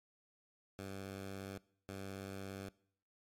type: tone bursts at uneven times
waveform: 10% pulse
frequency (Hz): 97.2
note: G2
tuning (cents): -14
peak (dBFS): -36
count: 2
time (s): 0.79-1.58 / 1.89-2.69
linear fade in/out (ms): 0
effects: noise-tail reverb RT60 0.6 s tail -21 dB re dry + MP3 64 kbps